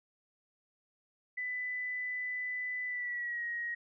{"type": "tone with pitch glide", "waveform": "sine", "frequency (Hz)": [1996, 1888.3], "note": ["B6", "A#6"], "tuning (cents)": [18, 22], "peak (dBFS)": -34, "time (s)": [1.37, 3.75], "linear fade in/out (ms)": 10, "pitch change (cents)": -96, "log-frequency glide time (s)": [2.86, 3.44], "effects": []}